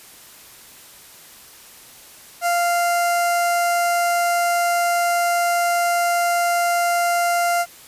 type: tone with notch filter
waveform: sawtooth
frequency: 695 Hz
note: F5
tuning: 9 cents flat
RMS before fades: -19 dBFS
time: 2.41-7.66 s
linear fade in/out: 50 ms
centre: 3500 Hz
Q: 1.3
effects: white hiss -44 dBFS RMS until 7.87 s + resampled to 32000 Hz